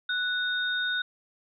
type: tone pair together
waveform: sine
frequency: 1480 / 3695 Hz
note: F#6 / A#7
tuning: 0 / -16 cents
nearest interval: octave + major third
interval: 1584 cents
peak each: -27 / -31 dBFS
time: 0.09-1.02 s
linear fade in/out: 5 ms
effects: none